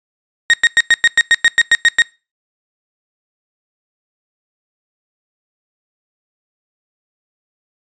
35% pulse tone bursts, 1864.7 Hz, A#6, in tune, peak -5 dBFS, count 12, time 0.5-2.02 s, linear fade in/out 0 ms, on 35 ms, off 100 ms, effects noise-tail reverb RT60 0.3 s tail -24 dB re dry + resampled to 16000 Hz

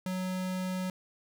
square tone, 185 Hz, F#3, in tune, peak -32 dBFS, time 0.06-0.9 s, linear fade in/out 2 ms, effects none

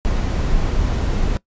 brown noise, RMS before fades -18 dBFS, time 0.05-1.37 s, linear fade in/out 0 ms, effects noise-tail reverb RT60 0.1 s tail -20 dB re dry + resampled to 16000 Hz

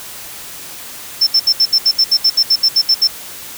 sine tone bursts, 5340 Hz, E8, 22 cents sharp, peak -5 dBFS, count 15, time 1.21-3.075 s, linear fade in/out 10 ms, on 59 ms, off 70 ms, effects tanh soft clip ceiling -6 dBFS + white hiss -31 dBFS RMS until 3.57 s

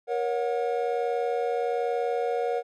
triangle tone cluster, 472.8 / 554 / 728 Hz, A#4 / C#5 / F#5, +24 / -1 / -28 cents, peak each -25 / -30 / -28 dBFS, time 0.07-2.63 s, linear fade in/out 50 ms, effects none

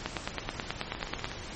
two click trains, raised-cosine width 0.3 ms, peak -21 / -14 dBFS, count 7 / 12, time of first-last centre 0.95-1.316 / 0.06-1.244 s, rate 16.4 / 9.29 Hz, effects pink hiss -41 dBFS RMS until 1.55 s + MP3 32 kbps

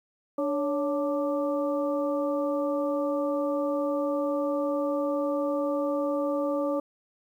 harmonic tone with a mistuned harmonic, 293.7 Hz, D4, in tune, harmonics 1 / 2 / 3 / 4, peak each -29 / -27 / -40 / -36 dBFS, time 0.38-6.8 s, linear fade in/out 5 ms, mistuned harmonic 2, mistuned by -77 cents, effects 10-bit

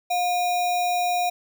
sine tone with sample-and-hold, 712 Hz, F5, 33 cents sharp, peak -20 dBFS, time 0.1-1.3 s, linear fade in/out 10 ms, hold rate 3150 Hz, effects none

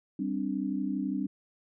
sine chord, G suspended fourth, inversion none, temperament equal, 196 / 261.6 / 293.7 Hz, G3 / C4 / D4, 0 / 0 / 0 cents, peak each -33 dBFS, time 0.19-1.27 s, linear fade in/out 5 ms, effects none

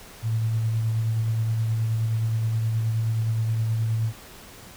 sine tone with tremolo, 112 Hz, A2, 31 cents sharp, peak -20 dBFS, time 0.22-4.13 s, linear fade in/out 50 ms, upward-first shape sine, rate 9.5 Hz, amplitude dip 25%, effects pink hiss -45 dBFS RMS until 4.76 s

